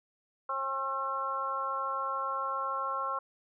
harmonic tone, 269.3 Hz, C#4, 50 cents flat, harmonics 2 / 3 / 4 / 5, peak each -40 / -42 / -33 / -35 dBFS, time 0.49-3.19 s, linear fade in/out 5 ms, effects none

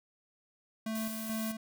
square tone with tremolo, 220.8 Hz, A3, 6 cents sharp, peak -34 dBFS, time 0.86-1.57 s, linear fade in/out 5 ms, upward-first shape square, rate 2.3 Hz, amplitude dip 45%
blue noise, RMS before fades -43 dBFS, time 0.95-1.52 s, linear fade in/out 2 ms
effects none

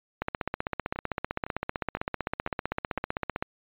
two click trains, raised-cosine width 0.5 ms, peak -13 / -22 dBFS, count 51 / 5, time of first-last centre 0.22-3.425 / 0.96-2.98 s, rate 15.6 / 1.98 Hz, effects resampled to 8000 Hz

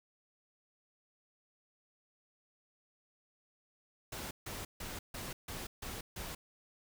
pink noise bursts, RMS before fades -43 dBFS, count 7, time 4.12-6.35 s, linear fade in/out 5 ms, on 190 ms, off 150 ms, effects none

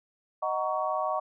sine chord, D# minor seventh, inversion none, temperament just, 622.3 / 746.7 / 933.4 / 1120.1 Hz, D#5 / F#5 / A#5 / C#6, 0 / +16 / +2 / +18 cents, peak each -31 / -32 / -35 / -31 dBFS, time 0.42-1.2 s, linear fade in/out 10 ms, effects none

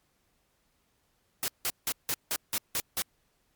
white noise bursts, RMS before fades -30 dBFS, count 8, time 1.43-3.02 s, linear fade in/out 0 ms, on 50 ms, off 170 ms, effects pink hiss -72 dBFS RMS until 3.55 s + MP3 96 kbps

